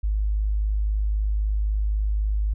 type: tone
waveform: sine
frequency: 51.91 Hz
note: G#1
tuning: in tune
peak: -20 dBFS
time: 0.03-2.54 s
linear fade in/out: 10 ms
effects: none